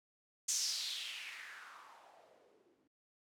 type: noise with low-pass filter sweep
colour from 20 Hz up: violet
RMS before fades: -44 dBFS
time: 0.48-2.88 s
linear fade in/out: 10 ms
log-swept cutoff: 6700 to 270 Hz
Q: 3.7
effects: none